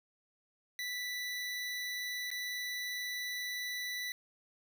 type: tone with dropouts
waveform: 25% pulse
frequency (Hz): 1975.5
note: B6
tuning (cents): 0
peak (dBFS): -33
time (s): 0.79-4.12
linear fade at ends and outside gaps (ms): 1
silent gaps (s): 2.304-2.314
effects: none